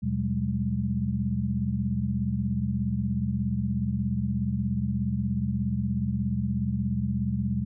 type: tone cluster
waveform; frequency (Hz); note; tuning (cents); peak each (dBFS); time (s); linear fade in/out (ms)
sine; 78.3 / 123.3 / 188.3 / 205.1; D#2 / B2 / F#3 / G#3; +11 / -2 / +31 / -21; -33 / -29 / -31 / -29; 0.02-7.65; 20
effects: none